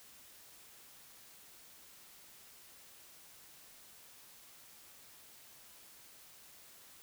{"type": "silence", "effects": ["white hiss -58 dBFS RMS until 7.02 s"]}